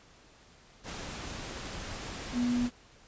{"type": "tone in noise", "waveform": "sine", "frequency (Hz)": 243.7, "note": "B3", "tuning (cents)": -23, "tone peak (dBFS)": -26, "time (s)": [2.33, 2.7], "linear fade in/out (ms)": 50, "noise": "pink", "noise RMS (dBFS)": -40, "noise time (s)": [0.83, 2.71], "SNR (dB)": 11, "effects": ["pink hiss -58 dBFS RMS until 3.07 s", "resampled to 16000 Hz"]}